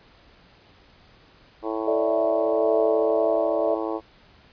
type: harmonic tone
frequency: 110.2 Hz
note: A2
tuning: 3 cents sharp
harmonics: 3 / 4 / 5 / 6 / 7 / 8 / 9 / 10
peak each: -29 / -31 / -33 / -35 / -36 / -37 / -38 / -39 dBFS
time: 1.62-4.01 s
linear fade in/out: 50 ms
type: chord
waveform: sine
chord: A suspended fourth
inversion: none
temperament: equal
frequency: 440 / 587.3 / 659.3 Hz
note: A4 / D5 / E5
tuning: 0 / 0 / 0 cents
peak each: -24 dBFS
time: 1.87-3.75 s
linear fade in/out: 10 ms
effects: pink hiss -54 dBFS RMS until 4.52 s + resampled to 11025 Hz